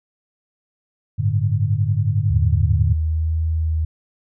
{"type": "chord", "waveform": "sine", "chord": "G suspended second", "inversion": "none", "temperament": "equal with one note detuned", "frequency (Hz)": [98, 108.99, 146.83], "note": ["G2", "A2", "D3"], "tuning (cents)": [0, -16, 0], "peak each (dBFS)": [-20, -19, -23], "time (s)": [1.18, 2.94], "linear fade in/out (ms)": 20}
{"type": "tone with vibrato", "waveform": "sine", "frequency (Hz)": 79.6, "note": "D#2", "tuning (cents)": 40, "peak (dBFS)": -17, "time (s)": [2.3, 3.85], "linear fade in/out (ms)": 5, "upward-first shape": "sine", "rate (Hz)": 1.1, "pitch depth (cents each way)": 15}
{"effects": []}